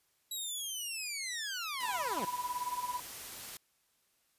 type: linear sweep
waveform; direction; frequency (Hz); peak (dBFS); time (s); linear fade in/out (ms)
15% pulse; down; 3907 to 155.56; -30; 0.31-2.25; 5
type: noise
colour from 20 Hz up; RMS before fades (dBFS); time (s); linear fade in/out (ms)
white; -45; 1.8-3.57; 2
type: tone with tremolo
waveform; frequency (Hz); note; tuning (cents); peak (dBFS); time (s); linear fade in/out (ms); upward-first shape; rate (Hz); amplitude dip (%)
sine; 987.8; B5; 0; -31; 1.83-3; 5; sine; 18; 80
effects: white hiss -74 dBFS RMS until 4.38 s + resampled to 32000 Hz